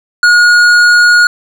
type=tone with hard clipping; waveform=triangle; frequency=1441 Hz; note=F#6; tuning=46 cents flat; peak=-5 dBFS; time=0.23-1.27 s; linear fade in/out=2 ms; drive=13 dB; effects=none